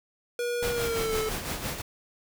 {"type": "tone with pitch glide", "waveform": "square", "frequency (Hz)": [481.1, 436.1], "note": ["B4", "A4"], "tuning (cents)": [-45, -15], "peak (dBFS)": -28, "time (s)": [0.39, 1.29], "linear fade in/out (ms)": 2, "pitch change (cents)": -170, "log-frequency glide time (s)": [0.71, 1.17]}
{"type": "noise with tremolo", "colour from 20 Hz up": "pink", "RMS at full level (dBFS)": -31, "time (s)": [0.62, 1.82], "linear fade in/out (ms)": 10, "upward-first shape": "sine", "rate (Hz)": 5.9, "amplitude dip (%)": 55}
{"effects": []}